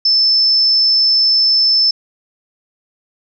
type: tone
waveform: sine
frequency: 5274 Hz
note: E8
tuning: in tune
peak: -9 dBFS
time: 0.05-1.91 s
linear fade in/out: 5 ms
effects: none